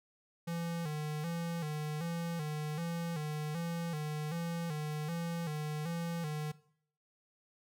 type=tone with vibrato; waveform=square; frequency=160 Hz; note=D#3; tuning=49 cents sharp; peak=-36 dBFS; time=0.47-6.52 s; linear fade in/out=10 ms; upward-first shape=square; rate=1.3 Hz; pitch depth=94 cents each way; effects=noise-tail reverb RT60 0.6 s tail -18 dB re dry